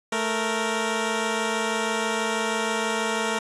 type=tone pair together; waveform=10% pulse; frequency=220 / 466.2 Hz; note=A3 / A#4; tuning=0 / 0 cents; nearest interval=octave + minor second; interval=1300 cents; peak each=-18 dBFS; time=0.12-3.39 s; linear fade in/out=5 ms; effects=resampled to 24000 Hz